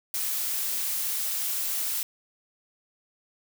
blue noise, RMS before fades -29 dBFS, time 0.14-2.03 s, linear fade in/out 2 ms, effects none

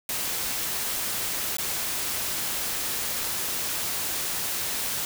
white noise with dropouts, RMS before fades -29 dBFS, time 0.09-5.05 s, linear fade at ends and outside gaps 1 ms, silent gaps 1.569-1.584 s, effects none

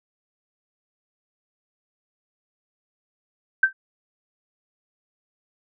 sine tone with exponential decay, 1556 Hz, G6, 13 cents flat, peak -9 dBFS, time 3.63-3.73 s, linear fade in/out 5 ms, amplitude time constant 20 ms, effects none

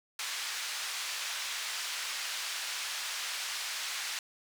white band-pass noise, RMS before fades -37 dBFS, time 0.19-4.19 s, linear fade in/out 2 ms, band 1200 to 5500 Hz, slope 12 dB/octave, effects none

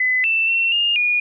sine tone with pitch steps, 2015 / 2664 / 2710 / 2827 / 2444 Hz, B6 / E7 / E7 / F7 / D#7, +34 / +18 / +47 / +20 / -32 cents, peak -15 dBFS, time 0-1.2 s, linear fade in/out 5 ms, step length 240 ms, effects none

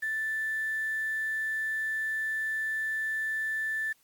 sine tone with quantisation, 1760 Hz, A6, in tune, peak -28 dBFS, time 0.02-3.93 s, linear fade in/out 10 ms, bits 8, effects white hiss -66 dBFS RMS until 4.03 s + MP3 96 kbps

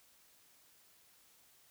silence, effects white hiss -66 dBFS RMS until 1.7 s

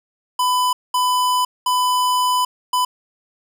square tone bursts at uneven times, 1000 Hz, B5, 21 cents sharp, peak -16 dBFS, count 4, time 0.39-0.73 / 0.94-1.45 / 1.66-2.45 / 2.73-2.85 s, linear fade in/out 5 ms, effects none

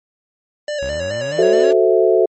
square tone with vibrato, 576 Hz, D5, 34 cents flat, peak -21 dBFS, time 0.68-1.71 s, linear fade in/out 2 ms, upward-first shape square, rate 4.7 Hz, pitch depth 53 cents each way
sawtooth exponential sweep, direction up, 61.74 to 301 Hz, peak -24 dBFS, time 0.82-1.73 s, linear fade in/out 5 ms
sine chord, F# half-diminished seventh, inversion none, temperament equal, 370 / 440 / 523.3 / 659.3 Hz, F#4 / A4 / C5 / E5, 0 / 0 / 0 / 0 cents, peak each -14 / -14 / -19 / -17 dBFS, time 1.38-2.26 s, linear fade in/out 10 ms
effects MP3 32 kbps

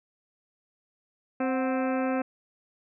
harmonic tone with a mistuned harmonic, 261.6 Hz, C4, in tune, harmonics 1 / 2 / 3 / 4 / 5 / 6 / 7 / 8 / 9 / 10, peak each -27 / -30 / -34 / -40 / -39 / -40 / -47 / -47 / -46 / -45 dBFS, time 1.4-2.22 s, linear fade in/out 5 ms, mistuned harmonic 3, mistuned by -82 cents, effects none

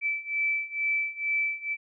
sine beating tone pair, 2317 / 2319.2 Hz, D7 / D7, -24 / -22 cents, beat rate 2.2 Hz, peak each -30 / -28 dBFS, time 0.01-1.77 s, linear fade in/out 50 ms, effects none

